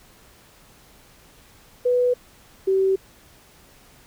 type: tone pair in turn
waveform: sine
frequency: 493.9 / 383.9 Hz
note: B4 / G4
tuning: 0 / -36 cents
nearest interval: major third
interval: 436 cents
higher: first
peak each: -16 dBFS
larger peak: neither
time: 1.85-2.14 / 2.67-2.96 s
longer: neither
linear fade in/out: 10 ms
effects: pink hiss -52 dBFS RMS until 4.06 s